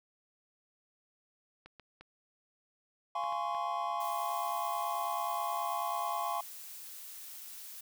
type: clicks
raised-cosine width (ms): 0.3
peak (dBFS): -35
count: 6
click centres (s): 1.66 / 1.797 / 2.01 / 3.238 / 3.325 / 3.548
type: chord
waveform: triangle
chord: Db major seventh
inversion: first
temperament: just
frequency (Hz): 693 / 831.5 / 1039.4 / 1108.7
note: F5 / Ab5 / C6 / Db6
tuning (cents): -14 / +2 / -12 / 0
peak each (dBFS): -36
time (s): 3.15-6.41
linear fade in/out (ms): 5
type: noise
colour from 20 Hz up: blue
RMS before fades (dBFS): -47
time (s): 4-7.81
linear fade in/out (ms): 5
effects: none